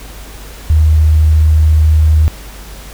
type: tone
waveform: sine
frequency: 77.78 Hz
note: D#2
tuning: in tune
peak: -5 dBFS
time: 0.7-2.28 s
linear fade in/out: 0 ms
effects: added 50 Hz sine -30 dBFS peak until 2.93 s + pink hiss -34 dBFS RMS until 2.93 s